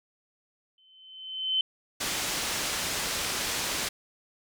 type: tone with exponential growth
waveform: sine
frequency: 3064 Hz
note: G7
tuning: 40 cents flat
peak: -21 dBFS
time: 0.78-1.61 s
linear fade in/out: 2 ms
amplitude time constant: 180 ms
type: low-pass noise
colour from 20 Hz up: white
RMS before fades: -31 dBFS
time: 2-3.89 s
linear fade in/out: 10 ms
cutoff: 7100 Hz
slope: 12 dB/octave
effects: none